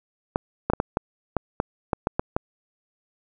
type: clicks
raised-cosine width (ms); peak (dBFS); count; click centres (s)
1; -7; 11; 0.359 / 0.7 / 0.735 / 0.801 / 0.971 / 1.367 / 1.601 / 1.932 / 2.071 / 2.195 / 2.365
effects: none